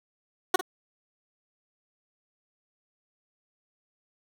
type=tone with echo; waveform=15% pulse; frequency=370 Hz; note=F#4; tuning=in tune; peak=-11 dBFS; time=0.54-0.56 s; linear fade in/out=5 ms; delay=51 ms; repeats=1; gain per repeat=-13 dB; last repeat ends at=0.611 s; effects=none